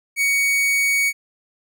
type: tone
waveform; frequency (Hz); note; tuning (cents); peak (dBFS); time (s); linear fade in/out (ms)
45% pulse; 2240; C#7; +18; -16; 0.16-1.13; 50
effects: none